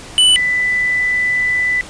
square / sine tone pair in turn, 2983 / 1990.9 Hz, F#7 / B6, +13 / +13 cents, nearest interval perfect fifth, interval 700 cents, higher first, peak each -8 / -13 dBFS, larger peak first, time 0.18-0.36 / 0.36-1.81 s, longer second, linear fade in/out 0 ms, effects pink hiss -34 dBFS RMS until 1.89 s + resampled to 22050 Hz

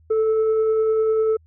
sine tone with frequency modulation, 440 Hz, A4, in tune, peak -16 dBFS, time 0.1-1.37 s, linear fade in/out 10 ms, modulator 870 Hz, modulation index 0.24, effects added 80 Hz sine -51 dBFS peak until 1.46 s

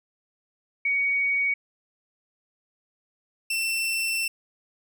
sine / sawtooth tone pair in turn, 2244 / 2687 Hz, C#7 / E7, +21 / +33 cents, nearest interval minor third, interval 312 cents, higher second, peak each -21 dBFS, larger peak neither, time 0.85-1.54 / 3.5-4.28 s, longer second, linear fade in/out 5 ms, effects none

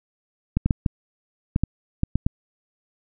clicks, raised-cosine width 5 ms, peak -7 dBFS, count 9, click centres 0.57 / 0.66 / 0.708 / 0.862 / 1.561 / 1.636 / 2.034 / 2.156 / 2.265 s, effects none

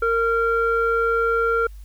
square tone with low-pass filter, 460 Hz, A#4, 23 cents flat, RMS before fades -20 dBFS, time 0.02-1.67 s, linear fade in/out 5 ms, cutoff 1300 Hz, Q 4.2, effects added 50 Hz sine -36 dBFS peak until 1.84 s + white hiss -58 dBFS RMS until 1.84 s

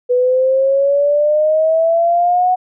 sine exponential sweep, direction up, 491.1 to 740 Hz, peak -10 dBFS, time 0.09-2.56 s, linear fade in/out 20 ms, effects none

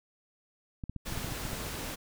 clicks, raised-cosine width 5 ms, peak -25 dBFS, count 9, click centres 0.838 / 0.896 / 0.963 / 1.124 / 1.176 / 1.246 / 1.323 / 1.452 / 1.532 s
pink noise, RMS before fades -38 dBFS, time 1.05-1.96 s, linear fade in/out 20 ms
effects none

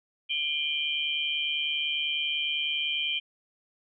sine tone cluster, 2401 / 3041 / 3191 Hz, D7 / F#7 / G7, +38 / +47 / +30 cents, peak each -31 dBFS, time 0.29-3.2 s, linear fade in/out 20 ms, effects none

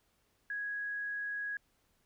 sine tone, 1661.2 Hz, G#6, in tune, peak -35 dBFS, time 0.5-1.57 s, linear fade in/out 2 ms, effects pink hiss -74 dBFS RMS until 2.05 s

